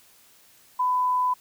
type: tone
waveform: sine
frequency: 1001 Hz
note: B5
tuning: 23 cents sharp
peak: -20 dBFS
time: 0.79-1.34 s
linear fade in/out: 10 ms
effects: white hiss -56 dBFS RMS until 1.4 s